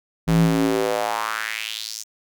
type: tone with high-pass filter sweep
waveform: square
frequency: 55 Hz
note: A1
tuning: in tune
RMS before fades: -22 dBFS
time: 0.27-2.04 s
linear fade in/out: 20 ms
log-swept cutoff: 120 to 6500 Hz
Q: 3.2
effects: none